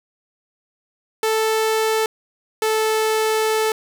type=tone pair in turn; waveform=sawtooth; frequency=440 / 437.5 Hz; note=A4 / A4; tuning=0 / -10 cents; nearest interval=unison; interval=10 cents; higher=first; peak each=-13 dBFS; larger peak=neither; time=1.23-2.06 / 2.62-3.72 s; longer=second; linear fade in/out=2 ms; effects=none